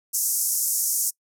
white band-pass noise, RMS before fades -24 dBFS, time 0.13-1.11 s, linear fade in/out 20 ms, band 5700 to 14000 Hz, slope 48 dB/octave, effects noise-tail reverb RT60 0.1 s tail -25 dB re dry

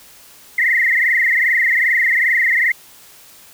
sine tone with frequency modulation, 1975.5 Hz, B6, in tune, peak -12 dBFS, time 0.58-2.72 s, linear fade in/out 5 ms, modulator 22.5 Hz, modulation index 6.2, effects white hiss -44 dBFS RMS until 3.53 s

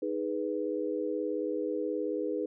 sine chord, G# minor, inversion second, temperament equal, 311.1 / 415.3 / 493.9 Hz, D#4 / G#4 / B4, 0 / 0 / 0 cents, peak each -34 dBFS, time 0.02-2.46 s, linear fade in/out 5 ms, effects none

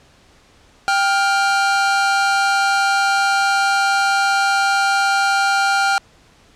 45% pulse tone pair together, 788 / 1405.2 Hz, G5 / F6, +9 / +10 cents, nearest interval minor seventh, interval 1001 cents, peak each -17 dBFS, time 0.88-5.98 s, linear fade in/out 0 ms, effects pink hiss -51 dBFS RMS until 6.55 s + low-pass 7000 Hz 12 dB/octave

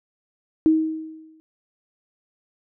sine tone with exponential decay, 316.7 Hz, D#4, 31 cents sharp, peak -11 dBFS, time 0.66-1.4 s, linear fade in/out 0 ms, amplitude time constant 160 ms, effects none

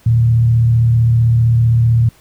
sine tone with frequency modulation, 116 Hz, A#2, 8 cents flat, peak -8 dBFS, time 0.06-2.09 s, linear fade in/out 5 ms, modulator 35.5 Hz, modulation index 0.35, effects pink hiss -49 dBFS RMS until 2.2 s

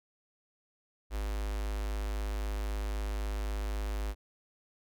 square tone with notch filter, 51.91 Hz, G#1, in tune, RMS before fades -34 dBFS, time 1.1-4.15 s, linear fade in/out 50 ms, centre 170 Hz, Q 0.92, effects none

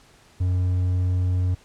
triangle tone, 90.9 Hz, F#2, 30 cents flat, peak -17 dBFS, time 0.4-1.55 s, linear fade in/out 10 ms, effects pink hiss -54 dBFS RMS until 1.64 s + low-pass 9000 Hz 12 dB/octave

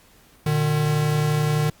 square tone pair together, 120 / 151.55 Hz, B2 / D#3, -49 / -45 cents, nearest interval major third, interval 404 cents, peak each -27 / -20 dBFS, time 0.46-1.7 s, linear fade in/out 5 ms, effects pink hiss -54 dBFS RMS until 1.8 s + Opus 48 kbps

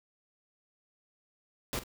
pink noise with echo, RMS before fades -34 dBFS, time 1.73-1.79 s, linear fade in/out 0 ms, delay 46 ms, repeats 1, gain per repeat -14 dB, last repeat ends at 1.836 s, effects none

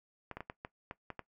clicks, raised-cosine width 0.5 ms, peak -26 dBFS, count 8, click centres 0.313 / 0.37 / 0.406 / 0.499 / 0.649 / 0.911 / 1.103 / 1.193 s, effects noise-tail reverb RT60 0.1 s tail -17 dB re dry

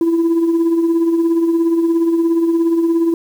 sine tone with tremolo, 333.2 Hz, E4, 19 cents sharp, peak -7 dBFS, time 0.01-3.14 s, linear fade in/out 2 ms, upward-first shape triangle, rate 17 Hz, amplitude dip 60%, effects tanh soft clip ceiling -9 dBFS + 7-bit

